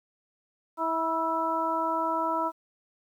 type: harmonic tone with a mistuned harmonic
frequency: 324.9 Hz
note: E4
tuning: 25 cents flat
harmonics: 1 / 2 / 3 / 4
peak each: -34 / -32 / -28 / -31 dBFS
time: 0.77-2.52 s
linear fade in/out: 50 ms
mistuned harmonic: 4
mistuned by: +27 cents
effects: 10-bit